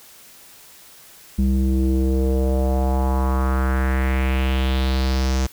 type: tone with low-pass filter sweep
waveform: square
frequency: 65.5 Hz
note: C2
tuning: 2 cents sharp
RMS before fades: -19 dBFS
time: 1.38-5.47 s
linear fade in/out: 10 ms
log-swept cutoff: 220 to 6500 Hz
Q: 3.1
effects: white hiss -46 dBFS RMS until 5.52 s